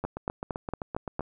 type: two click trains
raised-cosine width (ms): 1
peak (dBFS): -16 / -19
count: 6 / 10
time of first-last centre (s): 0.05-1.194 / 0.04-1.207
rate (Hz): 4.37 / 7.71
effects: none